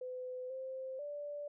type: tone with pitch steps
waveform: sine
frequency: 506 / 524 / 583 Hz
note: B4 / C5 / D5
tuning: +42 / +2 / -13 cents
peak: -40 dBFS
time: 0.01-1.48 s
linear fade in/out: 5 ms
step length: 490 ms
effects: none